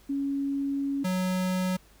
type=tone pair in turn; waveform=sine / square; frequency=278 / 184.69 Hz; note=C#4 / F#3; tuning=+5 / -3 cents; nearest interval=perfect fifth; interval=708 cents; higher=first; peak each=-26 dBFS; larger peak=neither; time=0.09-1.04 / 1.04-1.77 s; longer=first; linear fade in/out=10 ms; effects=added 50 Hz sine -59 dBFS peak until 2 s + pink hiss -59 dBFS RMS until 2 s